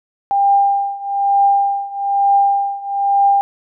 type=tone with tremolo; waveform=sine; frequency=798 Hz; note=G5; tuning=31 cents sharp; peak=-8 dBFS; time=0.31-3.41 s; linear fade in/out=0 ms; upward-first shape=triangle; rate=1.1 Hz; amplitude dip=90%; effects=none